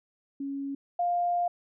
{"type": "tone pair in turn", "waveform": "sine", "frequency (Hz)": [277.2, 701.7], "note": ["C#4", "F5"], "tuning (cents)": [0, 8], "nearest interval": "octave + major third", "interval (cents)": 1608, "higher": "second", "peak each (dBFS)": [-31, -24], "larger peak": "second", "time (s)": [[0.4, 0.75], [0.99, 1.48]], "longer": "second", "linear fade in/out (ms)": 5, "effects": []}